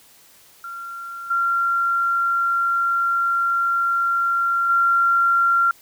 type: tone with level steps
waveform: sine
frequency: 1377 Hz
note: F6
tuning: 25 cents flat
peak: -30 / -17 / -14 dBFS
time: 0.64-5.71 s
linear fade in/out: 2 ms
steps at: 1.3 / 4.69 s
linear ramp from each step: 10 ms
effects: white hiss -51 dBFS RMS until 5.81 s